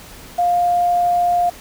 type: tone with quantisation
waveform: sine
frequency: 704 Hz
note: F5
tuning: 14 cents sharp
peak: -13 dBFS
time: 0.38-1.5 s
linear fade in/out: 10 ms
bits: 7
effects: pink hiss -39 dBFS RMS until 1.6 s